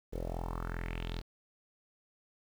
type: tone with low-pass filter sweep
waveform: sawtooth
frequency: 42.54 Hz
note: F1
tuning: 45 cents flat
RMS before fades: -38 dBFS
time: 0.12-1.22 s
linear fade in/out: 20 ms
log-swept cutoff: 450 to 4500 Hz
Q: 4.2
effects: 9-bit